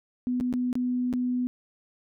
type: tone with dropouts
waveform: sine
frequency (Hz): 248.7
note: B3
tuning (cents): +12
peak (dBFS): -24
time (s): 0.27-1.47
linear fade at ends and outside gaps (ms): 0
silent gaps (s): 0.401-0.409 / 0.527-0.538 / 0.729-0.754 / 1.128-1.137
effects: none